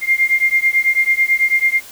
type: beating tone pair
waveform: sine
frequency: 2108 / 2117.1 Hz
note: C7 / C7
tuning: +12 / +20 cents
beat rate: 9.1 Hz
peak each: -15 dBFS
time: 0.01-1.81 s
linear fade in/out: 50 ms
effects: white hiss -38 dBFS RMS until 1.91 s